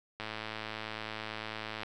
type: click train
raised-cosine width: 0.3 ms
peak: -22 dBFS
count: 179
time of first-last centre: 0.2-1.833 s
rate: 109 Hz
effects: none